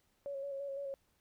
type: tone with vibrato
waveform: sine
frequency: 555 Hz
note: C#5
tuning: 2 cents sharp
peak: -38 dBFS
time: 0.26-0.94 s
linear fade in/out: 0 ms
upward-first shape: square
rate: 5.9 Hz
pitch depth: 25 cents each way
effects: pink hiss -75 dBFS RMS until 1.2 s